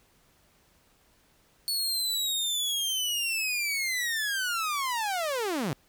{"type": "linear sweep", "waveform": "sawtooth", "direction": "down", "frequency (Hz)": [4435, 122.9], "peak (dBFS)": -24, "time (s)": [1.68, 5.73], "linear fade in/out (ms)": 0, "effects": ["pink hiss -64 dBFS RMS until 5.88 s"]}